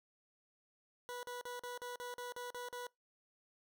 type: tone bursts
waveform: 20% pulse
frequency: 490 Hz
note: B4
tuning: 14 cents flat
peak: -38 dBFS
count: 10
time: 1.09-2.868 s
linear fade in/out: 0 ms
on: 140 ms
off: 42 ms
effects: noise-tail reverb RT60 0.2 s tail -24 dB re dry